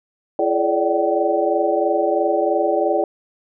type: tone cluster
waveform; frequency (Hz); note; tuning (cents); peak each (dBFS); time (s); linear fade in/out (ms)
sine; 339.6 / 424.3 / 573 / 596 / 766; F4 / G#4 / D5 / D5 / G5; -48 / +37 / -43 / +25 / -40; -22; 0.39-3.04; 2
effects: none